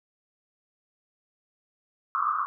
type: band-pass noise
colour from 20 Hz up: white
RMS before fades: -27 dBFS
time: 2.15-2.46 s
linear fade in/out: 0 ms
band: 1100 to 1300 Hz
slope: 96 dB/octave
effects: none